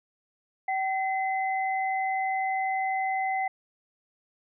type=tone pair together; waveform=sine; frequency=766 / 2043 Hz; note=G5 / C7; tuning=-40 / -42 cents; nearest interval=octave + perfect fourth; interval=1698 cents; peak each=-26 / -32 dBFS; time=0.68-3.48 s; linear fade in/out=5 ms; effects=none